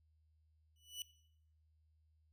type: tone with exponential growth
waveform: sawtooth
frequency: 2960 Hz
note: F#7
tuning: in tune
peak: -36 dBFS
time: 0.76-1.02 s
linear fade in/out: 1 ms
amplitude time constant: 56 ms
effects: noise-tail reverb RT60 0.7 s tail -18 dB re dry + added 78 Hz sine -70 dBFS peak until 2.32 s